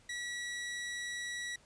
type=tone; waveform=sawtooth; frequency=1935 Hz; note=B6; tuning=36 cents flat; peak=-34 dBFS; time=0.09-1.56 s; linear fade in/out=5 ms; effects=pink hiss -64 dBFS RMS until 1.65 s + resampled to 22050 Hz